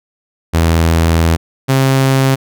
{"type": "tone pair in turn", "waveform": "sawtooth", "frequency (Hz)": [82.41, 133.96], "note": ["E2", "C3"], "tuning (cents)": [0, 41], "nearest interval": "minor sixth", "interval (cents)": 841, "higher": "second", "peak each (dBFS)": -5, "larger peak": "neither", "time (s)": [[0.53, 1.37], [1.68, 2.36]], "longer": "first", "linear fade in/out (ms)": 20, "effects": []}